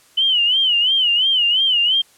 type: tone with vibrato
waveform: sine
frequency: 2990 Hz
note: F#7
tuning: 17 cents sharp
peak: -13 dBFS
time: 0.17-2.02 s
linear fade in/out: 10 ms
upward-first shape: sine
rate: 2.9 Hz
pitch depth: 120 cents each way
effects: white hiss -52 dBFS RMS until 2.17 s + low-pass 11000 Hz 12 dB/octave